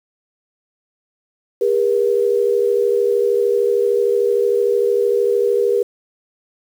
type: tone pair together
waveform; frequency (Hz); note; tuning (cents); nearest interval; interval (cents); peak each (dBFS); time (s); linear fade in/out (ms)
sine; 404.7 / 477.9; G#4 / A#4; -45 / +43; minor third; 288; -16; 1.61-5.83; 5
effects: 7-bit